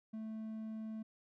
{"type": "tone", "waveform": "triangle", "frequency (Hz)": 219.5, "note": "A3", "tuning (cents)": -4, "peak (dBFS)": -39, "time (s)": [0.13, 1.03], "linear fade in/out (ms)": 10, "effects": []}